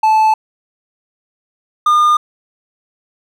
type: tone pair in turn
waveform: triangle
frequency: 872 / 1212.8 Hz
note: A5 / D#6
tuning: -16 / -45 cents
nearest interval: tritone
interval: 571 cents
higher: second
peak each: -6 dBFS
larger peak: neither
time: 0.03-0.34 / 1.86-2.17 s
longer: neither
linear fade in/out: 5 ms
effects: none